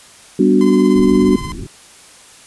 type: chord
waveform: sine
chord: G major seventh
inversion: none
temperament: equal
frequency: 196 / 246.9 / 293.7 / 370 Hz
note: G3 / B3 / D4 / F#4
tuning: 0 / 0 / 0 / 0 cents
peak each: -14 dBFS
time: 0.39-1.36 s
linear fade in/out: 5 ms
type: tone with tremolo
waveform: sawtooth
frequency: 1029 Hz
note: C6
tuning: 29 cents flat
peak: -21 dBFS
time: 0.61-1.52 s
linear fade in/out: 0 ms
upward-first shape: triangle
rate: 17 Hz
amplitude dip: 60%
type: low-pass noise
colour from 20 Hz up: pink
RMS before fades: -27 dBFS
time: 0.95-1.67 s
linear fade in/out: 10 ms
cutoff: 390 Hz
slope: 96 dB/octave
effects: white hiss -42 dBFS RMS until 2.46 s + resampled to 24000 Hz